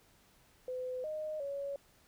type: tone with pitch steps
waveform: sine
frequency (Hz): 507 / 617 / 560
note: B4 / D#5 / C#5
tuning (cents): +45 / -15 / +18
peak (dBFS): -36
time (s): 0.68-1.76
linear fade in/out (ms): 2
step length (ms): 360
effects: pink hiss -66 dBFS RMS until 2.07 s